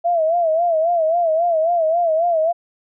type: tone with vibrato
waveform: sine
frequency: 664 Hz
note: E5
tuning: 12 cents sharp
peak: -14 dBFS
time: 0.04-2.53 s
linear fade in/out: 20 ms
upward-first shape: sine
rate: 3.7 Hz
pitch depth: 100 cents each way
effects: none